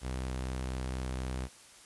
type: tone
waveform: sawtooth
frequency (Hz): 64.1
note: C2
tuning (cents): -35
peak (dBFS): -30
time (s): 0.01-1.49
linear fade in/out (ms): 50
effects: white hiss -55 dBFS RMS until 1.85 s + resampled to 24000 Hz